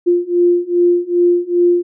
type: beating tone pair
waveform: sine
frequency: 349.2 / 351.7 Hz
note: F4 / F4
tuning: 0 / +12 cents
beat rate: 2.5 Hz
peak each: -14 / -13 dBFS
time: 0.06-1.83 s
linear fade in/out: 20 ms
effects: none